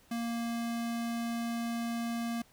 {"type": "tone", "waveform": "square", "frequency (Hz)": 233.1, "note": "A#3", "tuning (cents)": 0, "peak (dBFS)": -33, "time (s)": [0.11, 2.42], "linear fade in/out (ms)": 5, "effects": ["pink hiss -63 dBFS RMS until 2.52 s"]}